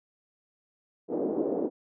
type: band-pass noise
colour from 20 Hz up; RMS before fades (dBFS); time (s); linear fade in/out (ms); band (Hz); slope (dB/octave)
pink; -29; 1.08-1.7; 50; 280 to 510; 24
effects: none